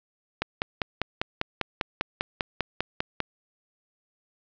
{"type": "click train", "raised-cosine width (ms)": 0.3, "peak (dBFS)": -9, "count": 15, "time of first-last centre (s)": [0.42, 3.203], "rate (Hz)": 5.03, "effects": ["low-pass 5000 Hz 12 dB/octave"]}